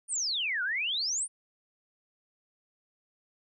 sine exponential two-way sweep, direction down then up, 9530 to 1412 to 9530 Hz, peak -28 dBFS, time 0.08-1.28 s, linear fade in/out 50 ms, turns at 0.63 s, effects none

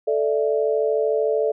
sine chord, A suspended fourth, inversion none, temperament just, 440 / 586.7 / 660 Hz, A4 / D5 / E5, 0 / -2 / +2 cents, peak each -20 / -23 / -26 dBFS, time 0.07-1.52 s, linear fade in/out 10 ms, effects none

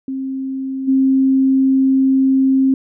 sine tone with level steps, 266.2 Hz, C4, 30 cents sharp, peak -20 / -10 dBFS, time 0.08-2.74 s, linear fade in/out 2 ms, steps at 0.87 s, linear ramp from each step 20 ms, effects none

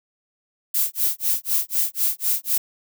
violet noise with tremolo, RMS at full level -19 dBFS, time 0.74-2.58 s, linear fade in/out 5 ms, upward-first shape sine, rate 4 Hz, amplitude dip 100%, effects none

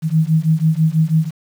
sine beating tone pair, 156.1 / 162.2 Hz, D#3 / E3, +6 / -28 cents, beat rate 6.1 Hz, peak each -15 dBFS, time 0.02-1.31 s, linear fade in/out 50 ms, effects 7-bit

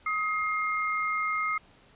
sine tone pair together, 1262.3 / 2123 Hz, D#6 / C7, +25 / +25 cents, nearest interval major sixth, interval 900 cents, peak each -28 / -30 dBFS, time 0.06-1.58 s, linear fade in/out 5 ms, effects pink hiss -58 dBFS RMS until 1.95 s + resampled to 8000 Hz

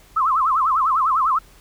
sine tone with vibrato, 1167 Hz, D6, 11 cents flat, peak -15 dBFS, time 0.16-1.39 s, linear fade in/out 10 ms, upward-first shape sine, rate 10 Hz, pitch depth 230 cents each way, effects added 43 Hz sine -49 dBFS peak until 1.6 s + pink hiss -51 dBFS RMS until 1.6 s

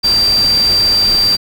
sine tone in noise, 4699 Hz, D8, in tune, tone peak -9 dBFS, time 0.03-1.37 s, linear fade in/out 20 ms, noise pink, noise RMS -23 dBFS, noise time 0.03-1.37 s, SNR +11 dB, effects none

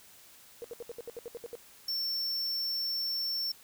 sine tone bursts, 471.6 Hz, A#4, 20 cents sharp, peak -37 dBFS, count 11, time 0.62-1.553 s, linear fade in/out 0 ms, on 23 ms, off 68 ms
square tone, 5420 Hz, E8, 47 cents sharp, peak -31 dBFS, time 1.88-3.52 s, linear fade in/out 5 ms
effects white hiss -56 dBFS RMS until 3.63 s

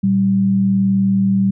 sine tone pair together, 115.5 / 194.25 Hz, A#2 / G3, -16 / -16 cents, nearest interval major sixth, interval 900 cents, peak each -23 / -12 dBFS, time 0.03-1.51 s, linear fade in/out 10 ms, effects none

